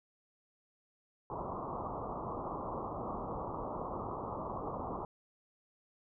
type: low-pass noise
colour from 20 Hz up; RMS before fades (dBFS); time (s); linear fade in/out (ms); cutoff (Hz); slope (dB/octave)
white; -40; 1.3-5.05; 2; 1200; 96
effects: none